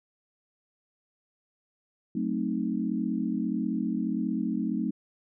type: chord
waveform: sine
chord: F# diminished seventh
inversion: none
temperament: equal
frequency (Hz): 185 / 220 / 261.6 / 311.1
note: F#3 / A3 / C4 / Eb4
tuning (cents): 0 / 0 / 0 / 0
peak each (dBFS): -33 / -30 / -32 / -33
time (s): 2.15-4.91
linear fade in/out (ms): 5
effects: none